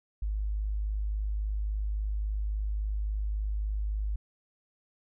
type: tone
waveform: sine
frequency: 51.8 Hz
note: G#1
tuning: 4 cents flat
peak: -28 dBFS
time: 0.22-4.16 s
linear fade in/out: 5 ms
effects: none